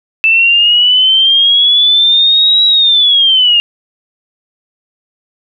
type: linear two-way sweep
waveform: sine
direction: up then down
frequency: 2637 to 3886 to 2803 Hz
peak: -5 dBFS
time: 0.24-3.6 s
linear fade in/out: 0 ms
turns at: 2.65 s
effects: none